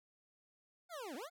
25% pulse linear two-way sweep, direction down then up, 740 to 226.4 to 740 Hz, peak -40 dBFS, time 0.89-1.3 s, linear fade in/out 50 ms, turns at 1.15 s, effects none

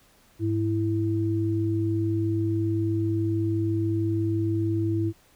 sine tone pair together, 103.83 / 330 Hz, G#2 / E4, 0 / +2 cents, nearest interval octave + minor sixth, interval 2002 cents, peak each -25 dBFS, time 0.39-5.13 s, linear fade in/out 50 ms, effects pink hiss -59 dBFS RMS until 5.35 s

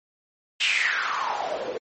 white noise with band-pass filter sweep, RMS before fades -26 dBFS, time 0.6-1.78 s, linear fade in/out 10 ms, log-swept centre 2900 to 410 Hz, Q 5.6, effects MP3 32 kbps

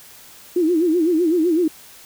sine tone with vibrato, 335 Hz, E4, 28 cents sharp, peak -14 dBFS, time 0.56-1.68 s, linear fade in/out 5 ms, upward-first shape sine, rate 7.9 Hz, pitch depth 140 cents each way, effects white hiss -44 dBFS RMS until 2.05 s

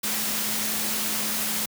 sine tone in noise, 214 Hz, A3, 48 cents flat, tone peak -37 dBFS, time 0.03-1.66 s, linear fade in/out 10 ms, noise white, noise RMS -27 dBFS, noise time 0.03-1.66 s, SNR -13 dB, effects high-pass 100 Hz 12 dB/octave

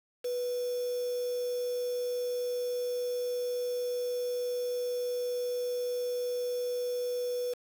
sine tone with quantisation, 491.7 Hz, B4, 8 cents flat, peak -30 dBFS, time 0.24-7.54 s, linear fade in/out 10 ms, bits 7, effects none

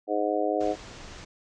harmonic tone, 104.3 Hz, G#2, 8 cents sharp, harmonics 3 / 4 / 5 / 6 / 7, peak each -30 / -30 / -30 / -30 / -30 dBFS, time 0.07-0.76 s, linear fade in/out 50 ms
pink low-pass noise, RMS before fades -44 dBFS, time 0.6-1.25 s, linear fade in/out 10 ms, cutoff 7300 Hz, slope 48 dB/octave
effects none

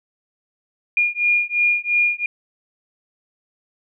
sine beating tone pair, 2423 / 2425.9 Hz, D#7 / D#7, -47 / -44 cents, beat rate 2.9 Hz, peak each -19 dBFS, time 0.97-2.26 s, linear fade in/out 2 ms, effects none

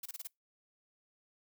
blue noise bursts, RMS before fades -42 dBFS, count 5, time 0.03-0.273 s, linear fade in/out 5 ms, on 27 ms, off 27 ms, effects noise-tail reverb RT60 0.2 s tail -26 dB re dry

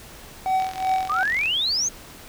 triangle tone with tremolo, 756 Hz, F#5, 37 cents sharp, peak -15 dBFS, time 0.46-1.23 s, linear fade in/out 0 ms, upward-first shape triangle, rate 2.7 Hz, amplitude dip 95%
click train, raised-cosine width 0.2 ms, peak -18 dBFS, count 39, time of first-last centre 0.6-1.458 s, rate 44.3 Hz
sine exponential sweep, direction up, 1147 to 6620 Hz, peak -20 dBFS, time 1.09-1.89 s, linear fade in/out 10 ms
effects pink hiss -43 dBFS RMS until 2.28 s

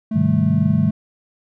triangle tone, 218 Hz, A3, 16 cents flat, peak -18 dBFS, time 0.11-0.91 s, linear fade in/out 5 ms
sine chord, Ab major seventh, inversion none, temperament equal, 103.83 / 130.81 / 155.56 / 196 Hz, Ab2 / C3 / Eb3 / G3, 0 / 0 / 0 / 0 cents, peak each -22 / -24 / -18 / -19 dBFS, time 0.14-0.91 s, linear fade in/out 20 ms
effects none

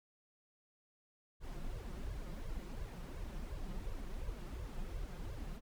brown noise with flanger, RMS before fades -43 dBFS, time 1.4-5.61 s, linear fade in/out 50 ms, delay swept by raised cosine 1.8 to 5.7 ms, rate 2.8 Hz, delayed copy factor +1, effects none

